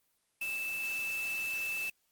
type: tone in noise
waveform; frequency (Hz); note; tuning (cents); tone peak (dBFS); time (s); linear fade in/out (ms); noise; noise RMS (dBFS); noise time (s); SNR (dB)
sine; 2637; E7; 0; -33; 0.41-1.9; 5; white; -45; 0.41-1.9; +9
effects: white hiss -75 dBFS RMS until 2.11 s + Opus 24 kbps